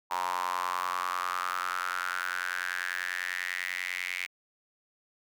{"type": "tone with high-pass filter sweep", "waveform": "square", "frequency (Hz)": 45.07, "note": "F#1", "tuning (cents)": -45, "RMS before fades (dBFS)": -33, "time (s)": [0.1, 4.27], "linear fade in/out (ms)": 20, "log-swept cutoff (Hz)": [940, 2200], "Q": 6.6, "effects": []}